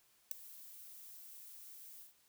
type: noise with ADSR envelope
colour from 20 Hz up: violet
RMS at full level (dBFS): -33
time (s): 0.31-2.14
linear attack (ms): 4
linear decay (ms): 3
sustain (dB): -21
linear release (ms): 130
effects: white hiss -71 dBFS RMS until 2.28 s